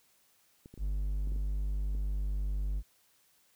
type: clicks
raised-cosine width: 3 ms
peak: -36 dBFS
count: 7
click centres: 0.659 / 0.74 / 0.777 / 1.273 / 1.32 / 1.361 / 1.95 s
type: tone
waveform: triangle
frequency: 49.97 Hz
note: G1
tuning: 34 cents sharp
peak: -28 dBFS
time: 0.78-2.83 s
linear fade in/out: 50 ms
effects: white hiss -68 dBFS RMS until 3.55 s